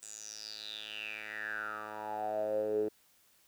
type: tone with band-pass filter sweep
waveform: 10% pulse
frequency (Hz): 107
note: A2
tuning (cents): -48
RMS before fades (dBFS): -38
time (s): 0.02-2.89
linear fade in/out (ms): 10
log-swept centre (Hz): 7800 to 380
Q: 8.7
effects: white hiss -67 dBFS RMS until 3.47 s